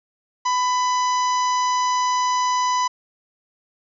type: harmonic tone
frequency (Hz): 998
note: B5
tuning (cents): +18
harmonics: 1 / 2 / 3 / 4 / 5 / 6 / 7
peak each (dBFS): -18 / -32 / -35 / -36 / -34 / -32 / -41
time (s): 0.45-2.88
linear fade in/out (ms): 10
effects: none